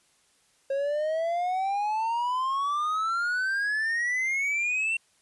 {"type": "exponential sweep", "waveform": "triangle", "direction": "up", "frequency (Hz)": [540, 2726], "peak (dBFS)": -23, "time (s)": [0.7, 4.97], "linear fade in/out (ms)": 5, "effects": ["white hiss -65 dBFS RMS until 5.21 s", "resampled to 24000 Hz"]}